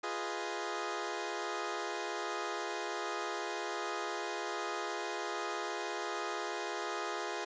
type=chord; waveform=15% pulse; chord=F half-diminished seventh; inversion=none; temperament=equal; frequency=349.2 / 415.3 / 493.9 / 622.3 Hz; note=F4 / Ab4 / Cb5 / Eb5; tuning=0 / 0 / 0 / 0 cents; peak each=-34 / -33 / -38 / -38 dBFS; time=0.03-7.45 s; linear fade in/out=10 ms; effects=resampled to 16000 Hz